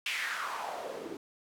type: noise with band-pass filter sweep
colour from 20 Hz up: white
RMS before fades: -37 dBFS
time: 0.06-1.17 s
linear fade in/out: 2 ms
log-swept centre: 2600 to 310 Hz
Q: 3.6
effects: none